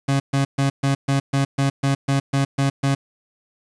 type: tone bursts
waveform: 30% pulse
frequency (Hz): 137.8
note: C#3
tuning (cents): -10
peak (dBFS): -14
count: 12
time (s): 0.08-2.95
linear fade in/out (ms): 10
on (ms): 120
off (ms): 130
effects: resampled to 22050 Hz + 8-bit